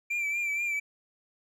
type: tone with vibrato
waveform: triangle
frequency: 2354 Hz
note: D7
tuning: 3 cents sharp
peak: -26 dBFS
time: 0.1-0.8 s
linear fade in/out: 10 ms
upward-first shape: triangle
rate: 4.2 Hz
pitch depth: 53 cents each way
effects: none